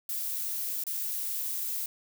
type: noise with dropouts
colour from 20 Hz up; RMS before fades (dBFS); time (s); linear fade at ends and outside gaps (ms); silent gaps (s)
violet; -33; 0.09-1.86; 2; 0.838-0.867
effects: none